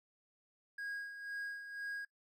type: tone with tremolo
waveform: triangle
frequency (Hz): 1639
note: G#6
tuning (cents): -23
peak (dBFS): -37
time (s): 0.78-2.05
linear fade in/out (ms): 5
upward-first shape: sine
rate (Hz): 2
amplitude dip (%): 60
effects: noise-tail reverb RT60 0.1 s tail -19 dB re dry